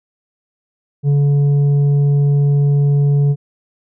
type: tone with tanh clipping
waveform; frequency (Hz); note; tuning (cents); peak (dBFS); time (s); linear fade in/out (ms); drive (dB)
sine; 142.9; D3; -47; -11; 1.03-3.36; 50; 5
effects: none